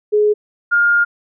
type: tone pair in turn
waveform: sine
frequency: 420.2 / 1413.4 Hz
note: G#4 / F6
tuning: +20 / +20 cents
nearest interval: octave + major sixth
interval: 2100 cents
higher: second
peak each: -10 dBFS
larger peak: neither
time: 0.12-0.34 / 0.71-1.05 s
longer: second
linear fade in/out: 20 ms
effects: none